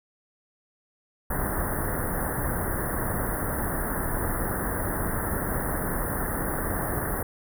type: band-stop noise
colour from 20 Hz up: pink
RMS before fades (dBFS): -28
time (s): 1.3-7.23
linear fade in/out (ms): 5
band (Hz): 1900 to 9400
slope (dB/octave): 96
effects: none